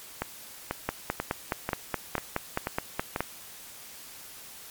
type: two click trains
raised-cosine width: 0.5 ms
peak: -11 / -13 dBFS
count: 12 / 7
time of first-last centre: 0.89-3.206 / 0.22-3.161 s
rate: 4.75 / 2.04 Hz
effects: white hiss -46 dBFS RMS until 4.7 s + MP3 96 kbps